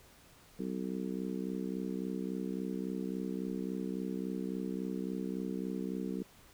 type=harmonic tone; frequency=63.6 Hz; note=C2; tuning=48 cents flat; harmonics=3 / 4 / 5 / 6 / 7; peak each=-38 / -40 / -42 / -44 / -45 dBFS; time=0.59-6.23 s; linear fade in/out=5 ms; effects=pink hiss -60 dBFS RMS until 6.53 s